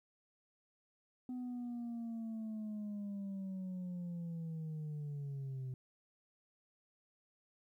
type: linear sweep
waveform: sine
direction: down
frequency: 252.3 to 127.6 Hz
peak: -37 dBFS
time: 1.29-5.74 s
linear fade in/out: 2 ms
effects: tanh soft clip ceiling -39 dBFS + 13-bit